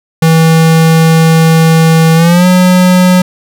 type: tone with pitch glide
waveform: square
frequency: 162.2 to 182.06 Hz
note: E3 to F#3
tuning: -28 to -28 cents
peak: -4 dBFS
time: 0.22-3.22 s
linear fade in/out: 5 ms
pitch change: +200 cents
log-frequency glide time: 2.15-2.46 s
effects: none